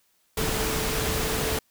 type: tone in noise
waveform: sine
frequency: 440 Hz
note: A4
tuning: in tune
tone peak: -32 dBFS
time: 0.37-1.59 s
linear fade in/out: 5 ms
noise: pink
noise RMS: -27 dBFS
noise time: 0.37-1.59 s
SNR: -8 dB
effects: white hiss -67 dBFS RMS until 1.7 s